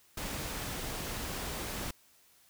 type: noise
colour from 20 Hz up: pink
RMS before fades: -38 dBFS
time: 0.17-1.91 s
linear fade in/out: 5 ms
effects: white hiss -64 dBFS RMS until 2.49 s